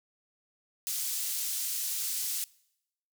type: high-pass noise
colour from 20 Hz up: pink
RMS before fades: -33 dBFS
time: 0.87-2.44 s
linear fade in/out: 0 ms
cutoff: 6200 Hz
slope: 12 dB/octave
effects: noise-tail reverb RT60 0.8 s tail -23 dB re dry